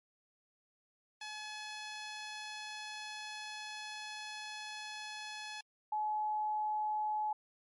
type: tone pair in turn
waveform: 10% pulse / sine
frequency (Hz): 852 / 852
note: G#5 / G#5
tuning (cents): +44 / +44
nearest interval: unison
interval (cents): 0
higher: neither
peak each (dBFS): -34 / -32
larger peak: second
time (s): 1.21-5.61 / 5.92-7.33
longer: first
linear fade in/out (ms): 5
effects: MP3 48 kbps